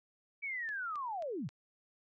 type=linear sweep; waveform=sine; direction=down; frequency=2306 to 96 Hz; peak=-36 dBFS; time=0.42-1.49 s; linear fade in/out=20 ms
type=click train; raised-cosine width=0.2 ms; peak=-36 dBFS; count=4; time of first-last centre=0.69-1.49 s; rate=3.75 Hz
effects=none